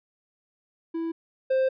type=tone pair in turn; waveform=triangle; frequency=329.6 / 525.2 Hz; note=E4 / C5; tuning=0 / +6 cents; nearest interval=minor sixth; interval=806 cents; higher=second; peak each=-25 / -18 dBFS; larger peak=second; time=0.94-1.12 / 1.5-1.69 s; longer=second; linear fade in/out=10 ms; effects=resampled to 11025 Hz